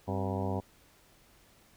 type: harmonic tone with a mistuned harmonic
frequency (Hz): 96.4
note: G2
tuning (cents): -28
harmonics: 1 / 2 / 3 / 4 / 5 / 6 / 7 / 8 / 9 / 10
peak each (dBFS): -34 / -37 / -39 / -40 / -41 / -42 / -42 / -43 / -44 / -44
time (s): 0.07-0.61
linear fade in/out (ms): 20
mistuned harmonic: 3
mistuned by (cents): -140
effects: pink hiss -62 dBFS RMS until 1.76 s